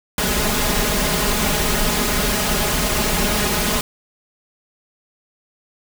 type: noise with comb filter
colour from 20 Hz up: pink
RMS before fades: -19 dBFS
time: 0.18-3.81 s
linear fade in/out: 2 ms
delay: 4.8 ms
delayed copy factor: +0.75
effects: none